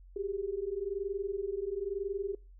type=tone pair together; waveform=sine; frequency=383.4 / 404.4 Hz; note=G4 / G#4; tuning=-38 / -46 cents; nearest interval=minor second; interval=92 cents; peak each=-36 / -35 dBFS; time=0.16-2.35 s; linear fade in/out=5 ms; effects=noise-tail reverb RT60 0.3 s tail -26 dB re dry + added 45 Hz sine -51 dBFS peak until 2.59 s